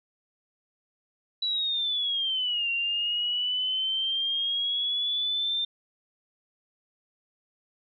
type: linear two-way sweep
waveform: sine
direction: down then up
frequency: 3951 to 2753 to 3599 Hz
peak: -25 dBFS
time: 1.42-5.65 s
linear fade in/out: 5 ms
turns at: 2.7 s
effects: none